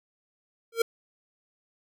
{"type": "tone with exponential growth", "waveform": "square", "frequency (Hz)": 459, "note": "A#4", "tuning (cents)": -27, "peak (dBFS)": -18, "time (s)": [0.72, 0.82], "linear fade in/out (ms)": 5, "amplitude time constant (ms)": 20, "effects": []}